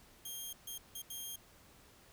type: tone bursts at uneven times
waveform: 10% pulse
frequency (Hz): 3215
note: G7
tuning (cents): +43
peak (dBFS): -34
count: 4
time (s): 0.25-0.53 / 0.67-0.78 / 0.95-1.02 / 1.1-1.36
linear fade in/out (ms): 5
effects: pink hiss -62 dBFS RMS until 2.12 s